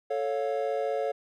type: chord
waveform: triangle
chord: A augmented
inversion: none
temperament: equal with one note detuned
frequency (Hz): 440 / 554.4 / 704.9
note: A4 / C#5 / E#5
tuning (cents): 0 / 0 / +16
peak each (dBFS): -29 / -28 / -31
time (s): 0.1-1.12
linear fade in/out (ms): 10
effects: none